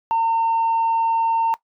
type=tone; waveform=sine; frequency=910 Hz; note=A#5; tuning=42 cents flat; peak=-14 dBFS; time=0.11-1.54 s; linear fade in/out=0 ms; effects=noise-tail reverb RT60 0.1 s tail -20 dB re dry + tanh soft clip ceiling -14 dBFS